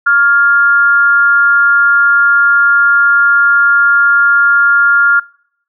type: tone with amplitude modulation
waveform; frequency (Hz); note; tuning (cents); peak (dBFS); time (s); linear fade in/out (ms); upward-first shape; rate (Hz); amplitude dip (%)
sine; 1403; F6; +8; -3; 0.06-5.2; 10; sine; 270; 60
effects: noise-tail reverb RT60 0.7 s tail -25 dB re dry